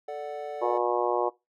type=chord; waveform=triangle; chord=D major; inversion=second; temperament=equal; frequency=440 / 587.3 / 740 Hz; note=A4 / D5 / F#5; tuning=0 / 0 / 0 cents; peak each=-35 dBFS; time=0.08-0.78 s; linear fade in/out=5 ms
type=harmonic tone; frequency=120.7 Hz; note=B2; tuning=39 cents flat; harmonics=3 / 4 / 5 / 6 / 7 / 8 / 9; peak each=-29 / -30 / -31 / -32 / -32 / -33 / -34 dBFS; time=0.61-1.3 s; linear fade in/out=20 ms
effects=noise-tail reverb RT60 0.2 s tail -20 dB re dry